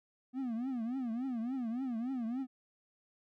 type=tone with vibrato; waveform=triangle; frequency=244.8 Hz; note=B3; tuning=15 cents flat; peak=-32 dBFS; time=0.33-2.47 s; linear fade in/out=50 ms; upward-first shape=triangle; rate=3.5 Hz; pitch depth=200 cents each way; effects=none